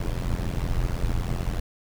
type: noise with amplitude modulation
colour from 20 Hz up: brown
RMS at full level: -22 dBFS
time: 0-1.6 s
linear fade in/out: 5 ms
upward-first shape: sine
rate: 86.1 Hz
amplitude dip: 95%
effects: none